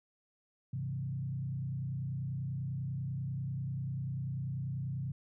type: tone with frequency modulation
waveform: sine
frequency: 132.9 Hz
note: C3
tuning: 27 cents sharp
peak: -34 dBFS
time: 0.73-5.12 s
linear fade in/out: 5 ms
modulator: 30.2 Hz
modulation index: 0.89
effects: none